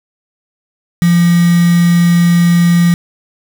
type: tone with quantisation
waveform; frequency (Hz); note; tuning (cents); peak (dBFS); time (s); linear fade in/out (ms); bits
sine; 172.4; F3; -22; -6; 1.02-2.94; 0; 3
effects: none